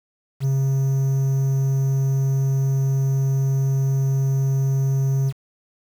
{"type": "tone with quantisation", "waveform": "triangle", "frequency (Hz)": 135.2, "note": "C#3", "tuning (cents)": -43, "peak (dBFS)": -15, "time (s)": [0.4, 5.33], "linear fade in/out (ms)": 50, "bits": 7, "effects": []}